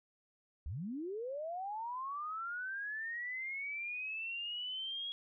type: linear sweep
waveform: sine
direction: up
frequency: 58.27 to 3322 Hz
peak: -38 dBFS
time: 0.66-5.12 s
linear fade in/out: 0 ms
effects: none

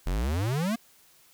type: exponential sweep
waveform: square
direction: up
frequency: 40.07 to 240.2 Hz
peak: -26 dBFS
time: 0.06-0.76 s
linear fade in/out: 10 ms
effects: white hiss -59 dBFS RMS until 1.33 s

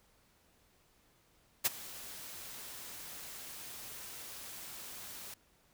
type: noise with ADSR envelope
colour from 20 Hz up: white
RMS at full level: -27 dBFS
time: 1.64-5.34 s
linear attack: 20 ms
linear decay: 24 ms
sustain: -20 dB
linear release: 4 ms
effects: pink hiss -69 dBFS RMS until 5.73 s

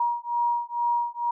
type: beating tone pair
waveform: sine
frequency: 950 / 952.2 Hz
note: A#5 / A#5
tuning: +33 / +37 cents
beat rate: 2.2 Hz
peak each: -26 dBFS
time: 0-1.31 s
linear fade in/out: 5 ms
effects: none

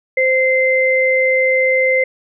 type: tone pair together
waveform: sine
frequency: 519.7 / 2077 Hz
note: C5 / C7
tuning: -12 / -13 cents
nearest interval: 2 octaves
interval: 2399 cents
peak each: -14 dBFS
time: 0.17-2.04 s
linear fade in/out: 5 ms
effects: none

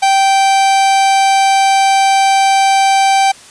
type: tone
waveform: 45% pulse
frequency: 780 Hz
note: G5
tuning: 9 cents flat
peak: -8 dBFS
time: 0.02-3.32 s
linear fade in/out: 10 ms
effects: white hiss -38 dBFS RMS until 3.5 s + resampled to 22050 Hz

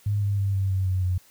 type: tone with pitch steps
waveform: sine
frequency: 102.8 / 100.74 / 98.73 / 96.75 / 94.81 / 92.92 / 91.06 Hz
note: G#2 / G2 / G2 / G2 / F#2 / F#2 / F#2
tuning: -17 / +48 / +13 / -22 / +43 / +8 / -27 cents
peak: -21 dBFS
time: 0.06-1.18 s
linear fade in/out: 5 ms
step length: 160 ms
effects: white hiss -56 dBFS RMS until 1.3 s

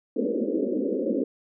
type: band-pass noise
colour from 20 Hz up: pink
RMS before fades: -26 dBFS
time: 0.16-1.24 s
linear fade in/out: 5 ms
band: 210 to 550 Hz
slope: 96 dB/octave
effects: none

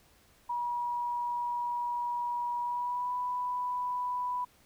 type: tone with pitch glide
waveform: sine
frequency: 963 to 989.5 Hz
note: B5 to B5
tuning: -44 to +3 cents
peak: -30 dBFS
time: 0.49-4.45 s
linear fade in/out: 10 ms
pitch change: +47 cents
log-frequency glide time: 2.6-3.13 s
effects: pink hiss -63 dBFS RMS until 4.65 s

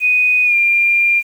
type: tone with pitch glide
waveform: sine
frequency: 2489 to 2393 Hz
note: D#7 to D7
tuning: 0 to +32 cents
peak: -10 dBFS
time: 0-1.23 s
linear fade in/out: 50 ms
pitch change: -68 cents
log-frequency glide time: 0.44-0.55 s
effects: 7-bit

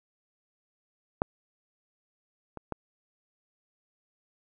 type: clicks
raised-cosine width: 1 ms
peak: -10 / -25 / -18 dBFS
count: 3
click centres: 1.219 / 2.573 / 2.723 s
effects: none

